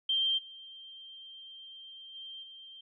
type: tone with level steps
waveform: sine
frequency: 3156 Hz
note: G7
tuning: 11 cents sharp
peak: -26 / -46 / -42 / -47 dBFS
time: 0.09-2.81 s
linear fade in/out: 5 ms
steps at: 0.37 / 2.14 / 2.42 s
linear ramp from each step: 20 ms
effects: none